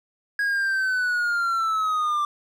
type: linear sweep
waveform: triangle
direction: down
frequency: 1652 to 1174.7 Hz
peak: -19 dBFS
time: 0.39-2.25 s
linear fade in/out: 2 ms
effects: none